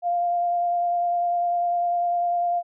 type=tone with vibrato; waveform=sine; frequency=698.5 Hz; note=F5; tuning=in tune; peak=-20 dBFS; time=0.02-2.63 s; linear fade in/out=50 ms; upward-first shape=sine; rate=10 Hz; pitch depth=13 cents each way; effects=none